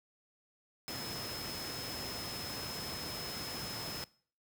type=tone in noise; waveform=sine; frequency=5170 Hz; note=E8; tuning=34 cents flat; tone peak=-42 dBFS; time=0.88-4.04 s; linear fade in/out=0 ms; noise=pink; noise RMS=-42 dBFS; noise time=0.88-4.04 s; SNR=-3 dB; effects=noise-tail reverb RT60 0.5 s tail -23 dB re dry + high-pass 80 Hz 12 dB/octave